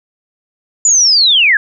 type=linear sweep; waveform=sine; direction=down; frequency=7080 to 1600 Hz; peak=-6 dBFS; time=0.85-1.57 s; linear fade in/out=2 ms; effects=none